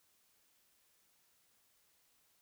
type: silence
effects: white hiss -73 dBFS RMS until 2.41 s